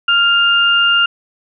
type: tone pair together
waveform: sine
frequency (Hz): 1396.9 / 2807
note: F6 / F7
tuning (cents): 0 / +8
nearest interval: octave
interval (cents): 1208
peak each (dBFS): -12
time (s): 0.08-1.06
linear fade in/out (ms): 5
effects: none